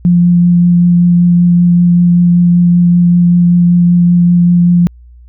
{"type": "tone with vibrato", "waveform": "sine", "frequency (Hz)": 174.61, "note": "F3", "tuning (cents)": 0, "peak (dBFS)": -4, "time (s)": [0.05, 4.87], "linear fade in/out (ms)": 0, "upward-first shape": "triangle", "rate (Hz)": 5.2, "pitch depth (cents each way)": 12, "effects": ["added 60 Hz sine -34 dBFS peak until 5.28 s"]}